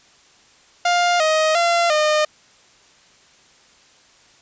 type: tone with pitch steps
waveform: sawtooth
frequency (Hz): 703 / 627 / 686 / 610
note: F5 / D#5 / F5 / D#5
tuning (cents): +11 / +13 / -31 / -34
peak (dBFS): -11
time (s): 0.85-2.25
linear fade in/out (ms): 5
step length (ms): 350
effects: white hiss -52 dBFS RMS until 4.41 s + resampled to 16000 Hz